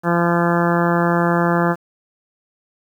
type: harmonic tone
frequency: 171.6 Hz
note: F3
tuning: 30 cents flat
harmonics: 1 / 2 / 3 / 4 / 5 / 6 / 7 / 8 / 9 / 10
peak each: -18 / -21 / -23 / -24 / -25 / -26 / -26 / -27 / -28 / -28 dBFS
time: 0.03-1.76 s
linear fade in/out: 50 ms
effects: 8-bit